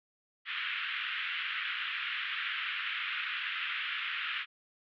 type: band-pass noise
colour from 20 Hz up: white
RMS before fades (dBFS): -36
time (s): 0.45-4.46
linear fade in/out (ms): 50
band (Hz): 1300 to 3200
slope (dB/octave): 48
effects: none